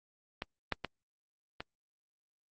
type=clicks; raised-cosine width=0.3 ms; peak=-19 / -14 / -18 / -22 dBFS; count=4; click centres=0.421 / 0.723 / 0.847 / 1.605 s; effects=Opus 24 kbps